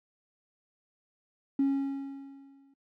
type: tone with exponential decay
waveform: triangle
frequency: 274.9 Hz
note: C#4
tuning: 14 cents flat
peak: -18 dBFS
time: 1.59-2.74 s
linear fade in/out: 5 ms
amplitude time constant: 250 ms
effects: noise-tail reverb RT60 0.1 s tail -23 dB re dry + tanh soft clip ceiling -20 dBFS